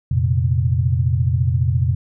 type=chord; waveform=sine; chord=F suspended fourth; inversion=none; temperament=just; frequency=87.31 / 116.41 / 130.96 Hz; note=F2 / Bb2 / C3; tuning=0 / -2 / +2 cents; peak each=-19 dBFS; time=0.11-1.95 s; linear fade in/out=5 ms; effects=none